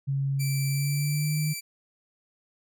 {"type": "tone with pitch glide", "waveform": "sine", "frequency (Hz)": [137.5, 151.69], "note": ["C#3", "D#3"], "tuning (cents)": [-14, -44], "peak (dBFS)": -24, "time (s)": [0.07, 1.54], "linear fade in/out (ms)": 20, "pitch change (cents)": 170, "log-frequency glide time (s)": [0.67, 1.34]}
{"type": "tone", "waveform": "10% pulse", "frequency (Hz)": 2334, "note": "D7", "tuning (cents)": -11, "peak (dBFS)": -24, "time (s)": [0.39, 1.61], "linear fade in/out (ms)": 20}
{"effects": []}